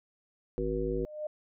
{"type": "harmonic tone", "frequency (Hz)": 53.2, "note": "G#1", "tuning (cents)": 42, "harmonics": [1, 3, 5, 7, 9], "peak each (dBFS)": [-35, -39, -38, -33, -34], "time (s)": [0.58, 1.05], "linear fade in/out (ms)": 0}
{"type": "tone with exponential growth", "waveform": "sine", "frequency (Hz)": 607, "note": "D#5", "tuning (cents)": -43, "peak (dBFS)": -30, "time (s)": [0.81, 1.27], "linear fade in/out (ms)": 5, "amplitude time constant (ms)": 100}
{"effects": []}